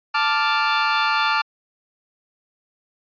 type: chord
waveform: sawtooth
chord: D minor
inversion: second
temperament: equal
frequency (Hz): 880 / 1174.7 / 1396.9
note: A5 / D6 / F6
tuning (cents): 0 / 0 / 0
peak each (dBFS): -18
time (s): 0.14-1.42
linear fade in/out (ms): 10
effects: resampled to 11025 Hz